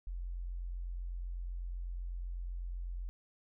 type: tone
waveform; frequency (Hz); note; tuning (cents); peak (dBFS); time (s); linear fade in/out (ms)
sine; 44; F1; +14; -37; 0.07-3.09; 0
effects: none